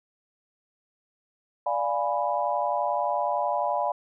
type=chord; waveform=sine; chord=D diminished seventh; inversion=none; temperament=equal; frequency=587.3 / 698.5 / 830.6 / 987.8 Hz; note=D5 / F5 / Ab5 / Cb6; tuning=0 / 0 / 0 / 0 cents; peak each=-29 dBFS; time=1.66-3.92 s; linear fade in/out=5 ms; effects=none